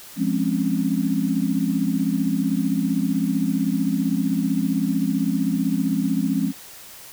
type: chord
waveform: sine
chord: Db major seventh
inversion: first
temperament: equal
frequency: 174.61 / 207.7 / 261.6 / 277.2 Hz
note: F3 / Ab3 / C4 / Db4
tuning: 0 / 0 / 0 / 0 cents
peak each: -25 / -24 / -24 / -25 dBFS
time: 0.16-6.53 s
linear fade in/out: 50 ms
effects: white hiss -42 dBFS RMS until 7.12 s